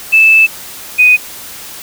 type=tone pair in turn; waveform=sine; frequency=2630 / 2492 Hz; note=E7 / D#7; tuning=-5 / +2 cents; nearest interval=minor second; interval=93 cents; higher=first; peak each=-3 dBFS; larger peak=neither; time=0.12-0.47 / 0.98-1.17 s; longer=first; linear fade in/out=20 ms; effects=white hiss -29 dBFS RMS until 1.82 s